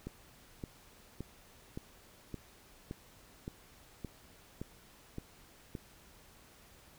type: click train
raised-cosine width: 3 ms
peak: -27 dBFS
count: 11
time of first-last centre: 0.07-5.752 s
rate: 1.76 Hz
effects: pink hiss -60 dBFS RMS until 6.98 s